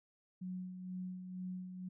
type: tone with tremolo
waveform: sine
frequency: 183.5 Hz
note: F#3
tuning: 14 cents flat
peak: -39 dBFS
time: 0.41-1.89 s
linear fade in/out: 10 ms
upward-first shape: sine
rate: 2.1 Hz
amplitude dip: 50%
effects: none